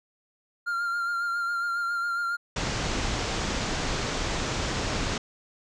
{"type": "tone with vibrato", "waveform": "triangle", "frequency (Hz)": 1393, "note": "F6", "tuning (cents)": -5, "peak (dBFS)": -24, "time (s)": [0.66, 2.37], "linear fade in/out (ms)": 20, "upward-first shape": "sine", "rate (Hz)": 7.3, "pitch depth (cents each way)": 26}
{"type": "low-pass noise", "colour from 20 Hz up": "pink", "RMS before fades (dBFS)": -29, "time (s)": [2.56, 5.18], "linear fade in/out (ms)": 5, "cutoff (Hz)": 7300, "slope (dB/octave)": 48}
{"effects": []}